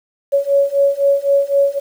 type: beating tone pair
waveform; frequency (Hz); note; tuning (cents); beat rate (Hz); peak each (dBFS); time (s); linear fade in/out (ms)
sine; 557 / 560.9; C#5 / C#5; +8 / +20; 3.9; -15 / -14; 0.32-1.8; 20
effects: 7-bit